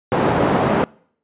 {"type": "band-pass noise", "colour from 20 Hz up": "white", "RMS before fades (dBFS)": -17, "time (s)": [0.12, 0.84], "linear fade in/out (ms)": 0, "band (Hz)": [110, 710], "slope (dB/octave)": 12, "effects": ["noise-tail reverb RT60 0.6 s tail -25 dB re dry", "resampled to 8000 Hz"]}